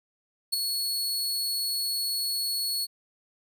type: tone with ADSR envelope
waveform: sawtooth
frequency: 4374 Hz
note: C#8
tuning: 24 cents flat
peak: -18 dBFS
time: 0.52-2.87 s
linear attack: 16 ms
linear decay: 9 ms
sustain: -6 dB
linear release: 35 ms
effects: none